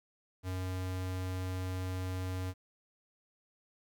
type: tone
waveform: square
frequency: 92.5 Hz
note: F#2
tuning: in tune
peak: -35 dBFS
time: 0.43-2.54 s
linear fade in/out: 50 ms
effects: 11-bit